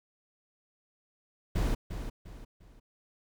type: noise with echo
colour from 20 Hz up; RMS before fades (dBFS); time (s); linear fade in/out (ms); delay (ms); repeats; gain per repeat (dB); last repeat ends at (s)
brown; -28; 1.55-1.75; 10; 350; 3; -9; 2.8
effects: none